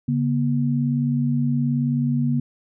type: tone pair together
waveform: sine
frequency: 141.1 / 240 Hz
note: C#3 / B3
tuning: +31 / -49 cents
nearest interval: major sixth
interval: 920 cents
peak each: -21 dBFS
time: 0.08-2.4 s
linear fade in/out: 5 ms
effects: none